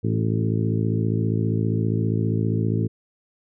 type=harmonic tone with a mistuned harmonic; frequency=55 Hz; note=A1; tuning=in tune; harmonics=2 / 3 / 4 / 5 / 6 / 7 / 8; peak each=-22 / -26 / -28 / -30 / -32 / -33 / -34 dBFS; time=0.03-2.88 s; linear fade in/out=20 ms; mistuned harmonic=7; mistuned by=-17 cents; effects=none